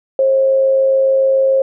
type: tone with amplitude modulation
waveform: sine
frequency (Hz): 535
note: C5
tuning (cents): +38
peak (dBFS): -8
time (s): 0.19-1.62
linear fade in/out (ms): 2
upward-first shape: sine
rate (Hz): 107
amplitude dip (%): 30
effects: none